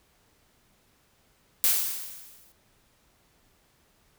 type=noise with exponential decay; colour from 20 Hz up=blue; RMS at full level=-20 dBFS; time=1.64-2.52 s; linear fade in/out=1 ms; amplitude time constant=190 ms; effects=pink hiss -65 dBFS RMS until 4.18 s